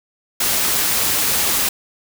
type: noise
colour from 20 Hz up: white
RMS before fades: -18 dBFS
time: 0.4-1.69 s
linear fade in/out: 5 ms
effects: none